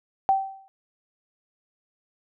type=tone with exponential decay; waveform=sine; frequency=775 Hz; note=G5; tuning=20 cents flat; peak=-14 dBFS; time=0.29-0.68 s; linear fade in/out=0 ms; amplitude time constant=84 ms; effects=none